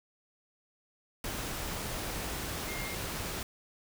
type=tone in noise; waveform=sine; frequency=2124 Hz; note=C7; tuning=25 cents sharp; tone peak=-41 dBFS; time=2.68-2.95 s; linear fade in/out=2 ms; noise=pink; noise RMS=-37 dBFS; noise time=1.24-3.43 s; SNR=-7 dB; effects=none